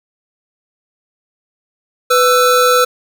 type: tone pair together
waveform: square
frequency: 498 / 1325 Hz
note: B4 / E6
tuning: +14 / +9 cents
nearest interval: octave + perfect fourth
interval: 1695 cents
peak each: -12 dBFS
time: 2.1-2.85 s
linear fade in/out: 10 ms
effects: none